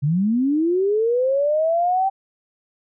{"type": "linear sweep", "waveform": "sine", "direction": "up", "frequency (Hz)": [134.2, 783], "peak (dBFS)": -16, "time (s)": [0.02, 2.1], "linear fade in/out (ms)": 20, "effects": []}